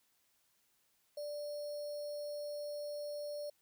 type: tone with sample-and-hold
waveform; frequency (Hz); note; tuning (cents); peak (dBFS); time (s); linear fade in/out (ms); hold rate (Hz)
sine; 587.3; D5; 0; -39; 1.17-3.5; 5; 4900
effects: white hiss -75 dBFS RMS until 3.61 s